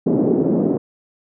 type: band-pass noise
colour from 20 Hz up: white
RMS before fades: -17 dBFS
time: 0.06-0.78 s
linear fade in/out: 10 ms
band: 170 to 420 Hz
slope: 24 dB/octave
effects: none